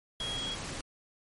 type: tone in noise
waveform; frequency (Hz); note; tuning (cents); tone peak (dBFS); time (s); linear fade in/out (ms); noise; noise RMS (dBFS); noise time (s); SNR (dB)
sine; 3299; G#7; -12; -34; 0.2-0.55; 2; pink; -39; 0.2-0.81; +2
effects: MP3 48 kbps